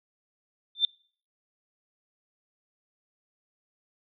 sine tone with exponential growth, 3565 Hz, A7, 22 cents sharp, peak -15 dBFS, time 0.75-0.85 s, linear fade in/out 2 ms, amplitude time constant 21 ms, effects noise-tail reverb RT60 0.5 s tail -26 dB re dry

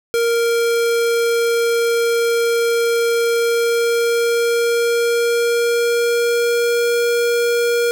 square tone with pitch glide, 466.2 to 473.8 Hz, A#4 to A#4, 0 to +28 cents, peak -15 dBFS, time 0.14-7.91 s, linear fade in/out 0 ms, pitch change +28 cents, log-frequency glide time 3.31-6.98 s, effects none

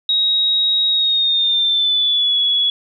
sine tone with pitch glide, 3794 to 3380 Hz, A#7 to G#7, +30 to +30 cents, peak -13 dBFS, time 0.09-2.7 s, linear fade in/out 2 ms, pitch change -200 cents, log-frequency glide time 0.89-2.37 s, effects none

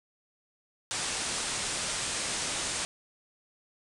white low-pass noise, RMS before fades -33 dBFS, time 0.91-2.85 s, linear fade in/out 0 ms, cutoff 9600 Hz, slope 96 dB/octave, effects none

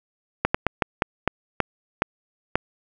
slowing click train, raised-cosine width 0.5 ms, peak -3 dBFS, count 9, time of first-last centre 0.45-2.556 s, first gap 95 ms, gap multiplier 1.28, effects none

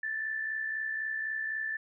sine tone with amplitude modulation, 1760 Hz, A6, in tune, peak -29 dBFS, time 0.03-1.77 s, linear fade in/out 5 ms, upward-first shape sine, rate 63.9 Hz, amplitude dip 50%, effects none

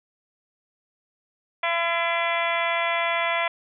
harmonic tone, 337.7 Hz, E4, 42 cents sharp, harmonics 2 / 3 / 4 / 5 / 6 / 7 / 8 / 9 / 10, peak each -27 / -28 / -32 / -34 / -28 / -29 / -38 / -41 / -35 dBFS, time 1.63-3.48 s, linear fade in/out 5 ms, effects none

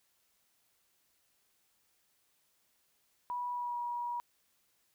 sine tone with pitch glide, 977 to 960.8 Hz, B5 to B5, -19 to -48 cents, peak -34 dBFS, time 3.3-4.2 s, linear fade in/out 0 ms, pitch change -29 cents, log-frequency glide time 3.52-3.77 s, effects white hiss -74 dBFS RMS until 4.94 s

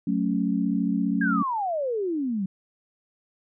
sine chord, F# minor, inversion none, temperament equal, 185 / 220 / 277.2 Hz, F#3 / A3 / C#4, 0 / 0 / 0 cents, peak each -26 dBFS, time 0.07-1.43 s, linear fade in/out 5 ms
sine exponential sweep, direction down, 1661.2 to 182.8 Hz, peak -24 dBFS, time 1.21-2.46 s, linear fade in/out 5 ms
effects none

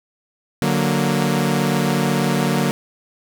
sawtooth chord, D augmented, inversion none, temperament equal, 146.83 / 185 / 233.1 Hz, D3 / F#3 / A#3, 0 / 0 / 0 cents, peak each -17 dBFS, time 0.62-2.71 s, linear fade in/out 0 ms, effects none

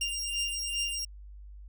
20% pulse beating tone pair, 2794 / 2796.5 Hz, F7 / F7, 0 / +2 cents, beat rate 2.5 Hz, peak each -29 dBFS, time 0.01-1.05 s, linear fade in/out 5 ms, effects added 50 Hz sine -44 dBFS peak until 1.68 s

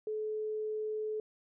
sine tone, 430.4 Hz, A4, 38 cents flat, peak -33 dBFS, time 0.07-1.2 s, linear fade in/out 2 ms, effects none

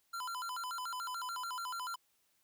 square tone with vibrato, 1174.7 Hz, D6, in tune, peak -39 dBFS, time 0.13-1.96 s, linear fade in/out 10 ms, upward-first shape square, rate 6.9 Hz, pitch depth 270 cents each way, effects white hiss -75 dBFS RMS until 2.43 s

